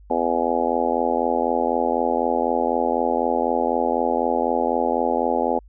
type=harmonic tone; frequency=84 Hz; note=E2; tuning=33 cents sharp; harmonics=3 / 4 / 5 / 6 / 7 / 8 / 9 / 10; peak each=-27 / -29 / -27 / -25 / -27 / -29 / -27 / -25 dBFS; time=0.1-5.59 s; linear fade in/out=5 ms; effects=added 50 Hz sine -44 dBFS peak until 5.68 s